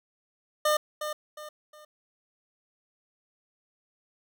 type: tone with echo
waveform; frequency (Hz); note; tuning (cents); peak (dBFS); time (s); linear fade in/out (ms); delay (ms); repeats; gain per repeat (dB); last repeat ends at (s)
25% pulse; 605; D#5; -49; -18; 0.65-0.77; 5; 360; 3; -9; 1.85
effects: none